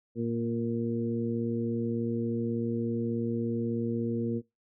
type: harmonic tone with a mistuned harmonic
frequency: 116.54 Hz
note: A#2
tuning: in tune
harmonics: 1 / 2 / 3 / 4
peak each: -35 / -30 / -35 / -35 dBFS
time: 0.15-4.42 s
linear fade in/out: 50 ms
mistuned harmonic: 1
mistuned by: -24 cents
effects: noise-tail reverb RT60 0.2 s tail -22 dB re dry